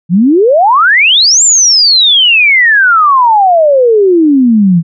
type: exponential two-way sweep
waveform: sine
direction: up then down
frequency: 160.9 to 7500 to 160.9 Hz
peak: -3 dBFS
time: 0.09-4.83 s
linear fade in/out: 50 ms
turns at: 1.43 s
effects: none